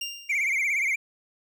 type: tone with exponential decay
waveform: 25% pulse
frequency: 2794 Hz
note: F7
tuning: in tune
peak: -24 dBFS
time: 0.01-0.57 s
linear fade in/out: 5 ms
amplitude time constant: 120 ms
type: tone with vibrato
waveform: triangle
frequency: 2217 Hz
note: C#7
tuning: in tune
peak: -21 dBFS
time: 0.29-0.96 s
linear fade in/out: 10 ms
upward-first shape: triangle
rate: 17 Hz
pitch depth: 140 cents each way
effects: none